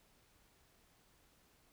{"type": "silence", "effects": ["pink hiss -70 dBFS RMS until 1.72 s"]}